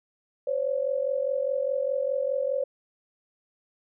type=tone pair together; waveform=sine; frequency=520.1 / 565 Hz; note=C5 / C#5; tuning=-10 / +33 cents; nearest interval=minor second; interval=143 cents; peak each=-27 dBFS; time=0.47-2.64 s; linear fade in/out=5 ms; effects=none